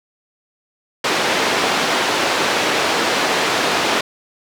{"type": "band-pass noise", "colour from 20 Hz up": "pink", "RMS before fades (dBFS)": -18, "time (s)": [1.04, 4.01], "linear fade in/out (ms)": 5, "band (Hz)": [360, 4700], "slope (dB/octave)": 12, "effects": []}